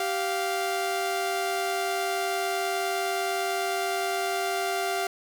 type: tone pair together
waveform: sawtooth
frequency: 389.1 / 698.5 Hz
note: G4 / F5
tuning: -13 / 0 cents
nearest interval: minor seventh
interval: 1013 cents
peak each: -26 / -24 dBFS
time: 0-5.07 s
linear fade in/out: 2 ms
effects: none